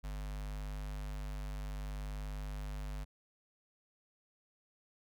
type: tone with notch filter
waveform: square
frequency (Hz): 50.3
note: G1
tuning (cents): +45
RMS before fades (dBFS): -41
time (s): 0.03-3.05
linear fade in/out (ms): 20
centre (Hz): 360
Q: 1.5
effects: none